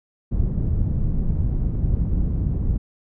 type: low-pass noise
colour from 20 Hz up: pink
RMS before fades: -21 dBFS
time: 0.31-2.78 s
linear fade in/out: 10 ms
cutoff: 150 Hz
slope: 12 dB/octave
effects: none